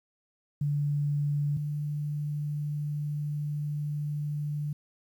sine tone pair in turn, 145.5 / 147.79 Hz, D3 / D3, -16 / +11 cents, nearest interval unison, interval 27 cents, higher second, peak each -25 / -29 dBFS, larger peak first, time 0.61-1.57 / 1.57-4.73 s, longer second, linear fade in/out 5 ms, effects 10-bit

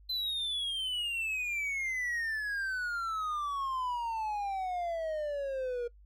triangle exponential sweep, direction down, 4070 to 471.6 Hz, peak -30 dBFS, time 0.09-5.88 s, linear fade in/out 10 ms, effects noise-tail reverb RT60 0.1 s tail -21 dB re dry + added 50 Hz sine -54 dBFS peak until 6.05 s

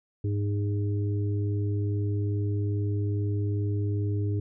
harmonic tone, 102.4 Hz, G#2, 24 cents flat, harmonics 1 / 3 / 4, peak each -25 / -35 / -37 dBFS, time 0.24-4.4 s, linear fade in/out 5 ms, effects none

